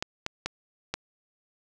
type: clicks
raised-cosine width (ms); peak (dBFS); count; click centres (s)
0.2; -12; 4; 0.025 / 0.264 / 0.46 / 0.94
effects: none